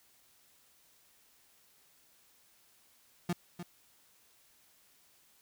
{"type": "tone with echo", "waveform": "35% pulse", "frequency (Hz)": 174.61, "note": "F3", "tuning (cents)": 0, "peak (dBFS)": -28, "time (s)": [3.29, 3.33], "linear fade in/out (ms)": 5, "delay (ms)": 300, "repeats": 1, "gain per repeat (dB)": -10, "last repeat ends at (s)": 3.63, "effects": ["white hiss -66 dBFS RMS until 5.41 s"]}